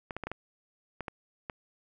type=clicks; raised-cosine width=0.5 ms; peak=-21 dBFS; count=8; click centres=0.108 / 0.166 / 0.237 / 0.27 / 0.316 / 1.007 / 1.082 / 1.498 s; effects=none